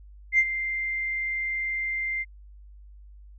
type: tone with ADSR envelope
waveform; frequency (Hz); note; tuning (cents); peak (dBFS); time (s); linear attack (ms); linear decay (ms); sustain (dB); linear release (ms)
sine; 2093; C7; 0; -14; 0.32-2.25; 66; 54; -12; 37
effects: tanh soft clip ceiling -10 dBFS + added 50 Hz sine -45 dBFS peak until 3.38 s